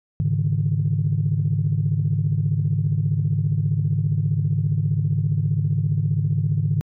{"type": "chord", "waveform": "sine", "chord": "Ab suspended fourth", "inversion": "none", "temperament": "equal with one note detuned", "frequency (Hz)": [103.83, 140.53, 155.56], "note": ["Ab2", "Db3", "Eb3"], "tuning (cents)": [0, 24, 0], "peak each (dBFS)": -22, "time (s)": [0.2, 6.81], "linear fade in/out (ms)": 0, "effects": ["tanh soft clip ceiling -10 dBFS"]}